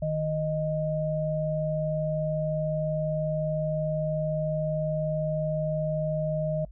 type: tone pair together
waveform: sine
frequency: 155.56 / 621.3 Hz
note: D#3 / D#5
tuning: 0 / -3 cents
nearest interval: 2 octaves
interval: 2397 cents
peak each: -28 dBFS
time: 0.02-6.65 s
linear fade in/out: 5 ms
effects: noise-tail reverb RT60 0.1 s tail -24 dB re dry + added 50 Hz sine -43 dBFS peak until 6.71 s